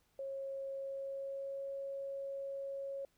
sine tone with pitch glide, 544 to 550 Hz, C#5 to C#5, -33 to -14 cents, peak -39 dBFS, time 0.19-3.05 s, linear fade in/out 2 ms, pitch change +19 cents, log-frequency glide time 0.7-1.7 s, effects pink hiss -75 dBFS RMS until 3.17 s

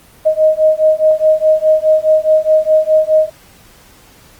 sine beating tone pair, 622.3 / 627.1 Hz, D#5 / D#5, 0 / +13 cents, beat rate 4.8 Hz, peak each -11 dBFS, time 0.25-3.3 s, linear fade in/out 20 ms, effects pink hiss -44 dBFS RMS until 4.39 s + Opus 24 kbps

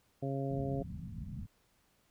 harmonic tone, 136.7 Hz, C#3, 24 cents flat, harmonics 1 / 2 / 3 / 4 / 5, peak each -36 / -39 / -41 / -42 / -43 dBFS, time 0.22-0.83 s, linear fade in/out 10 ms
white low-pass noise, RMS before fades -43 dBFS, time 0.5-1.47 s, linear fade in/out 20 ms, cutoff 210 Hz, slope 48 dB/octave
effects pink hiss -72 dBFS RMS until 2.1 s

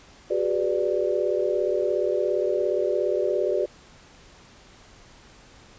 sine chord, G# half-diminished seventh, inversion third, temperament equal with one note detuned, 370 / 407.2 / 493.9 / 587.3 Hz, F#4 / G#4 / B4 / D5, 0 / -34 / 0 / 0 cents, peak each -26 / -27 / -28 / -26 dBFS, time 0.3-3.66 s, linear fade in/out 10 ms, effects pink hiss -51 dBFS RMS until 5.78 s + resampled to 16000 Hz

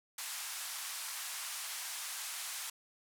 white band-pass noise, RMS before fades -42 dBFS, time 0.18-2.7 s, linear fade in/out 5 ms, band 830 to 12000 Hz, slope 24 dB/octave, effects none

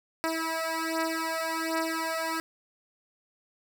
10% pulse beating tone pair, 324 / 325.3 Hz, E4 / E4, -30 / -23 cents, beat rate 1.3 Hz, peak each -23 dBFS, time 0.24-2.4 s, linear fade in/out 0 ms, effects none

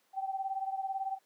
sine beating tone pair, 770 / 788 Hz, G5 / G5, -31 / +9 cents, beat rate 18 Hz, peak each -34 / -38 dBFS, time 0.13-1.19 s, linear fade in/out 50 ms, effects pink hiss -71 dBFS RMS until 1.25 s + high-pass 400 Hz 12 dB/octave

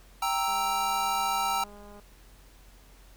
square chord, E diminished, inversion first, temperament equal, 784 / 932.3 / 1318.5 Hz, G5 / Bb5 / E6, 0 / 0 / 0 cents, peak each -31 dBFS, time 0.22-1.64 s, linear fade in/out 5 ms
click train, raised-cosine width 1 ms, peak -37 dBFS, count 312, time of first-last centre 0.48-1.997 s, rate 205 Hz
effects added 45 Hz sine -52 dBFS peak until 3.16 s + pink hiss -58 dBFS RMS until 3.16 s

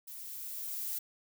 violet noise with level ramp, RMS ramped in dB -46 to -36 dBFS, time 0.07-0.99 s, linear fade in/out 10 ms, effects none

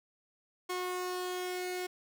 sawtooth tone pair together, 363.3 / 1089.4 Hz, F#4 / C#6, -32 / -30 cents, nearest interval octave + perfect fifth, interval 1902 cents, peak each -31 / -39 dBFS, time 0.69-1.87 s, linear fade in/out 10 ms, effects none

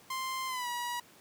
sawtooth tone with pitch glide, 1046.5 to 965.2 Hz, C6 to B5, 0 to -40 cents, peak -30 dBFS, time 0.1-1 s, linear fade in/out 5 ms, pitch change -140 cents, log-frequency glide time 0.47-0.68 s, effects pink hiss -58 dBFS RMS until 1.2 s + high-pass 150 Hz 12 dB/octave

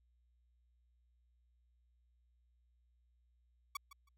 sawtooth tone with echo, 1133 Hz, C#6, 37 cents sharp, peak -34 dBFS, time 3.75-3.77 s, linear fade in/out 5 ms, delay 160 ms, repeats 2, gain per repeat -15 dB, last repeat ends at 4.09 s, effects added 60 Hz sine -70 dBFS peak until 4.17 s

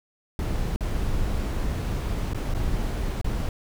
brown noise with dropouts, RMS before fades -26 dBFS, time 0.39-3.49 s, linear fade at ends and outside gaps 1 ms, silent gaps 0.761-0.807 / 2.334-2.346 / 2.539-2.547 / 3.214-3.244 s, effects none

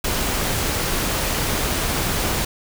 pink noise, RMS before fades -22 dBFS, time 0.04-2.45 s, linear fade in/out 5 ms, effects none

